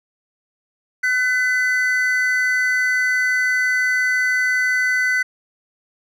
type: tone pair together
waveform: triangle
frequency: 1507.3 / 2007 Hz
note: F#6 / B6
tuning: +32 / +27 cents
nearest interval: perfect fourth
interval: 495 cents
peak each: -17 dBFS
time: 1.03-5.23 s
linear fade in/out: 10 ms
effects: none